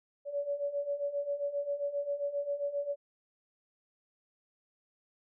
sine beating tone pair, 566 / 573.5 Hz, C#5 / D5, +36 / -41 cents, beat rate 7.5 Hz, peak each -37 / -33 dBFS, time 0.25-2.96 s, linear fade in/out 50 ms, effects none

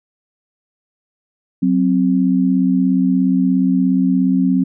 sine tone pair together, 185.8 / 262.8 Hz, F#3 / C4, +7 / +8 cents, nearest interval tritone, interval 601 cents, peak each -15 / -14 dBFS, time 1.62-4.64 s, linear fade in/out 10 ms, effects none

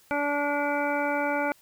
harmonic tone, 289.1 Hz, D4, 27 cents flat, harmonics 1 / 2 / 3 / 4 / 5 / 7 / 8, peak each -31 / -29 / -30 / -40 / -31 / -39 / -35 dBFS, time 0.11-1.52 s, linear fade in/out 0 ms, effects white hiss -59 dBFS RMS until 1.61 s

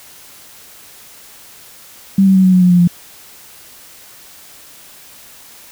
sine tone with pitch steps, 194.5 / 191.49 / 188.53 / 185.61 / 182.74 / 179.91 / 177.13 / 174.38 Hz, G3 / G3 / F#3 / F#3 / F#3 / F#3 / F3 / F3, -13 / -40 / +33 / +6 / -21 / -48 / +25 / -2 cents, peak -6 dBFS, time 2.18-2.876 s, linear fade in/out 5 ms, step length 87 ms, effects white hiss -40 dBFS RMS until 5.71 s

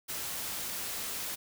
white noise, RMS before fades -37 dBFS, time 0.08-1.36 s, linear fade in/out 20 ms, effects none

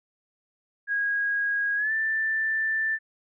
sine tone with pitch glide, 1643 to 1771.1 Hz, G#6 to A6, -19 to +11 cents, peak -23 dBFS, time 0.87-2.99 s, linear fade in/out 50 ms, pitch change +130 cents, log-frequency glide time 1.76-1.92 s, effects none

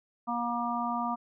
harmonic tone, 238.1 Hz, A#3, 37 cents sharp, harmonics 1 / 3 / 4 / 5, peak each -34 / -34 / -34 / -34 dBFS, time 0.27-1.16 s, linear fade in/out 20 ms, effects none

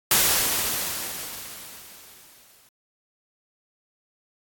white noise with exponential decay, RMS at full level -17 dBFS, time 0.11-2.69 s, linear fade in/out 2 ms, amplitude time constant 560 ms, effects AAC 64 kbps

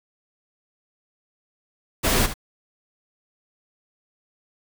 pink noise with echo, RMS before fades -20 dBFS, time 2.03-2.27 s, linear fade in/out 20 ms, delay 71 ms, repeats 1, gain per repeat -11 dB, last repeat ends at 2.341 s, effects none

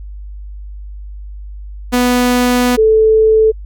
sawtooth / sine tone pair in turn, 246.9 / 438.5 Hz, B3 / A4, 0 / -6 cents, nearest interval minor seventh, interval 994 cents, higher second, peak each -6 dBFS, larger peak neither, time 1.92-2.77 / 2.77-3.52 s, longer first, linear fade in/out 20 ms, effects added 50 Hz sine -26 dBFS peak until 3.65 s

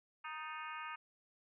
harmonic tone with a mistuned harmonic, 311.1 Hz, D#4, in tune, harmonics 3 / 4 / 5 / 6 / 7 / 8 / 9, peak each -49 / -46 / -51 / -54 / -53 / -52 / -55 dBFS, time 0.24-0.96 s, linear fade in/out 10 ms, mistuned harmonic 6, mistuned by -78 cents, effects none

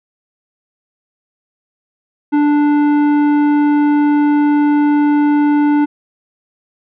sine tone with tanh clipping, 293.7 Hz, D4, in tune, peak -11 dBFS, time 2.32-5.86 s, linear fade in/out 20 ms, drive 12 dB, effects none

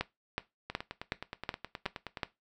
two click trains, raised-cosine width 0.3 ms, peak -15 / -22 dBFS, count 7 / 15, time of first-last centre 0.01-2.232 / 0.7-2.172 s, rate 2.7 / 9.51 Hz, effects noise-tail reverb RT60 0.2 s tail -17 dB re dry

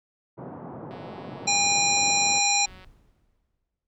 pink band-pass noise, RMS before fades -39 dBFS, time 0.37-2.4 s, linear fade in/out 20 ms, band 120 to 1000 Hz, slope 24 dB/octave
click train, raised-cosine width 0.3 ms, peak -34 dBFS, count 361, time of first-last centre 0.91-2.845 s, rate 186 Hz
harmonic tone, 812 Hz, G#5, 39 cents flat, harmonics 1 / 3 / 5 / 7 / 9, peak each -26 / -26 / -26 / -26 / -26 dBFS, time 1.47-2.66 s, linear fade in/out 10 ms
brown noise with exponential decay, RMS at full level -46 dBFS, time 2.67-3.87 s, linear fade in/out 1 ms, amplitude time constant 260 ms
effects none

